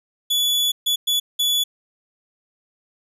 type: tone bursts at uneven times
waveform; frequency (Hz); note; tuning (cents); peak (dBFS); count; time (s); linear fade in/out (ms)
40% pulse; 3427; A7; -46; -16; 4; 0.3-0.72 / 0.86-0.96 / 1.07-1.2 / 1.39-1.64; 10
effects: none